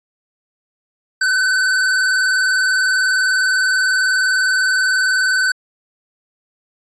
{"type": "tone with vibrato", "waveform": "square", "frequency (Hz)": 1515, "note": "F#6", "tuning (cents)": 40, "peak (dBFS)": -14, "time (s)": [1.21, 5.52], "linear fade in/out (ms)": 5, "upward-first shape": "square", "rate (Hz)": 20, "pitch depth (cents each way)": 31, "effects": ["resampled to 22050 Hz"]}